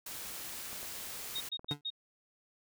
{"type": "noise", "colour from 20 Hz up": "white", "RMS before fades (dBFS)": -43, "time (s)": [0.06, 1.49], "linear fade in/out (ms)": 5}
{"type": "clicks", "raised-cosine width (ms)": 1, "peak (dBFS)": -35, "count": 5, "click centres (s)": [0.73, 0.83, 1.384, 1.594, 1.645]}
{"type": "tone bursts", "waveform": "sine", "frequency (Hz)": 3727, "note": "A#7", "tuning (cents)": -1, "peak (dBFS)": -34, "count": 4, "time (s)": [1.35, 1.904], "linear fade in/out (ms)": 10, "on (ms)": 56, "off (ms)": 110}
{"type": "tone with exponential decay", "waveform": "25% pulse", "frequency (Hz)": 145.5, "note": "D3", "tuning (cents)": -16, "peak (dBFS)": -28, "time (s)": [1.71, 1.81], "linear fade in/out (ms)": 2, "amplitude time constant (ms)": 21}
{"effects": []}